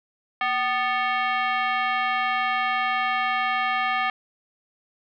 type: tone with frequency modulation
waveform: sine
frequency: 233.1 Hz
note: A#3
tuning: in tune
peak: -21 dBFS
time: 0.41-4.1 s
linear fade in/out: 2 ms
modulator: 993 Hz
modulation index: 2.3
effects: none